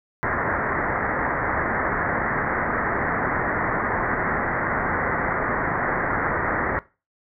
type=low-pass noise; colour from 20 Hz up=white; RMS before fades=-24 dBFS; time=0.23-6.79 s; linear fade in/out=0 ms; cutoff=2000 Hz; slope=96 dB/octave; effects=noise-tail reverb RT60 0.3 s tail -20 dB re dry